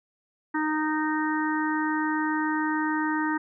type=harmonic tone; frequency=309 Hz; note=D#4; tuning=12 cents flat; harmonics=1 / 3 / 4 / 5 / 6; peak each=-26 / -30 / -35 / -33 / -33 dBFS; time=0.54-3.38 s; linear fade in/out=10 ms; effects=none